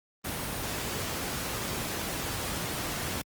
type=noise; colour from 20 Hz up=pink; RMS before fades=-33 dBFS; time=0.24-3.22 s; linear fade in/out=10 ms; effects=high-pass 60 Hz 12 dB/octave + Opus 24 kbps